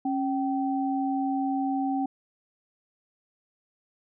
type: tone pair together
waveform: sine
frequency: 273.2 / 772 Hz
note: C#4 / G5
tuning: -25 / -27 cents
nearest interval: octave + tritone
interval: 1798 cents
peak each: -26 / -29 dBFS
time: 0.05-2.06 s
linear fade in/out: 5 ms
effects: none